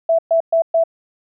sine tone bursts, 660 Hz, E5, 2 cents sharp, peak -11 dBFS, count 4, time 0.09-0.838 s, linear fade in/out 5 ms, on 97 ms, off 120 ms, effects none

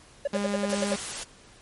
triangle tone bursts, 568 Hz, C#5, 42 cents sharp, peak -21 dBFS, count 8, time 0.25-0.94 s, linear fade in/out 5 ms, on 25 ms, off 70 ms
sawtooth tone, 203.3 Hz, G#3, 37 cents flat, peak -23 dBFS, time 0.33-0.96 s, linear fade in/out 5 ms
white noise, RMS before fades -34 dBFS, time 0.69-1.24 s, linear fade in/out 10 ms
effects pink hiss -53 dBFS RMS until 1.61 s + MP3 48 kbps

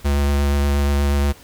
square tone with vibrato, 71 Hz, C#2, 42 cents sharp, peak -16 dBFS, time 0.04-1.33 s, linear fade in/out 20 ms, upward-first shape triangle, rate 8.4 Hz, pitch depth 17 cents each way, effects pink hiss -45 dBFS RMS until 1.43 s

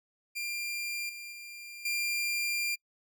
sawtooth tone with level steps, 2388 Hz, D7, 28 cents sharp, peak -30 / -38 / -40 / -26 dBFS, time 0.35-2.76 s, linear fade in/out 20 ms, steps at 1.09 / 1.32 / 1.85 s, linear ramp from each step 5 ms, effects noise-tail reverb RT60 0.1 s tail -26 dB re dry

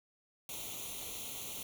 white noise with comb filter, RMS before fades -43 dBFS, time 0.49-1.63 s, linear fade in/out 2 ms, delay 0.3 ms, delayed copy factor +0.85, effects none

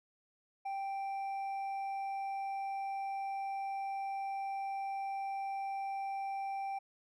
sine tone with hard clipping, 784 Hz, G5, in tune, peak -37 dBFS, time 0.65-6.79 s, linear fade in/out 10 ms, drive 4 dB, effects none

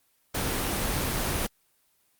pink noise, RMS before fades -28 dBFS, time 0.34-1.47 s, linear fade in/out 10 ms, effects white hiss -68 dBFS RMS until 2.19 s + Opus 24 kbps

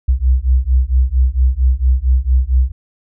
sine beating tone pair, 61.74 / 66.14 Hz, B1 / C2, 0 / +19 cents, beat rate 4.4 Hz, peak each -13 dBFS, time 0.08-2.72 s, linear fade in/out 10 ms, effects none

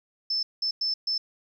sine tone bursts at uneven times, 5274 Hz, E8, in tune, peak -24 dBFS, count 4, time 0.3-0.43 / 0.62-0.71 / 0.81-0.94 / 1.07-1.18 s, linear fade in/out 5 ms, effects 10-bit

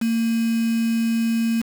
sine tone with quantisation, 228.4 Hz, A#3, 35 cents flat, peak -18 dBFS, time 0.01-1.62 s, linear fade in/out 10 ms, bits 5, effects none

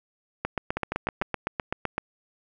two click trains, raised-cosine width 0.5 ms, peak -11 / -12 dBFS, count 13 / 4, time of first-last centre 0.45-1.981 / 0.77-1.22 s, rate 7.84 / 6.66 Hz, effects none

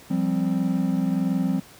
triangle chord, F suspended second, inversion none, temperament equal, 174.61 / 196 / 261.6 Hz, F3 / G3 / C4, 0 / 0 / 0 cents, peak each -23 dBFS, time 0.1-1.6 s, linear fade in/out 10 ms, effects pink hiss -48 dBFS RMS until 1.79 s + high-pass 80 Hz 12 dB/octave

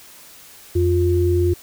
sine tone pair together, 87.4 / 352.5 Hz, F2 / F4, +2 / +16 cents, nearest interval 2 octaves, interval 2414 cents, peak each -17 dBFS, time 0.75-1.54 s, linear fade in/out 10 ms, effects white hiss -44 dBFS RMS until 1.62 s

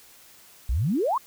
sine exponential sweep, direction up, 50.2 to 1151 Hz, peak -21 dBFS, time 0.69-1.18 s, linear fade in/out 5 ms, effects white hiss -52 dBFS RMS until 1.26 s

